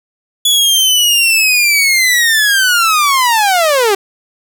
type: linear sweep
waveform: sawtooth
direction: down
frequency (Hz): 3427 to 381.2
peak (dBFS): -5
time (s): 0.45-3.95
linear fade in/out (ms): 5
effects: none